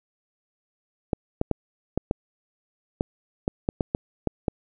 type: clicks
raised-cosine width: 2 ms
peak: -9 dBFS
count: 12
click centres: 1.132 / 1.414 / 1.513 / 1.976 / 2.111 / 3.009 / 3.479 / 3.689 / 3.808 / 3.949 / 4.273 / 4.482 s
effects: none